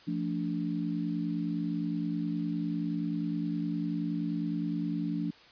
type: tone cluster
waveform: sine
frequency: 171.6 / 221.7 / 290.9 Hz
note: F3 / A3 / D4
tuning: -30 / +13 / -16 cents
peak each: -33 / -36 / -33 dBFS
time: 0.07-5.31 s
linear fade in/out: 10 ms
effects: white hiss -55 dBFS RMS until 5.51 s + resampled to 11025 Hz